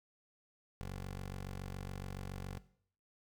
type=tone; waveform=15% pulse; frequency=47.13 Hz; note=F#1; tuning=33 cents sharp; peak=-35 dBFS; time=0.81-2.58 s; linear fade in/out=0 ms; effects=noise-tail reverb RT60 0.6 s tail -17 dB re dry